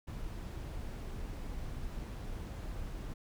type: noise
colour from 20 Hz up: brown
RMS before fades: -41 dBFS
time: 0.07-3.14 s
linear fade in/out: 10 ms
effects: none